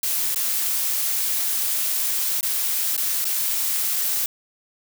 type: noise with dropouts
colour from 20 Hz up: blue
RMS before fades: -23 dBFS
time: 0.03-4.26 s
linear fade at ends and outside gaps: 2 ms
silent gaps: 0.346-0.359 / 2.409-2.429 / 2.966-2.977 / 3.245-3.252 s
effects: none